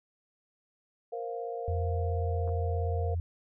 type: chord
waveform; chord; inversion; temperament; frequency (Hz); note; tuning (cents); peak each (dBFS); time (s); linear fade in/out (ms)
sine; Bb suspended second; none; equal; 466.2 / 523.3 / 698.5; Bb4 / C5 / F5; 0 / 0 / 0; -36 / -41 / -38; 1.12-3.15; 10
type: tone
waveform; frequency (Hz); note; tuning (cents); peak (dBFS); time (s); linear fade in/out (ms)
sine; 85.2; F2; -42; -28; 1.68-3.2; 0
type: clicks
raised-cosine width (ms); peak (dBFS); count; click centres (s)
1; -34; 2; 2.477 / 2.491
effects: none